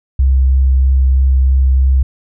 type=tone with vibrato; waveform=sine; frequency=65.9 Hz; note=C2; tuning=13 cents sharp; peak=-7 dBFS; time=0.19-2.03 s; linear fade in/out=5 ms; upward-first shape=triangle; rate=3.1 Hz; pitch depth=13 cents each way; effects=none